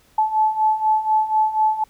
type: beating tone pair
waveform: sine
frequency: 864 / 868.1 Hz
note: A5 / A5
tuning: -32 / -24 cents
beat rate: 4.1 Hz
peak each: -21 / -17 dBFS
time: 0.18-1.84 s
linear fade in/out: 5 ms
effects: pink hiss -56 dBFS RMS until 1.89 s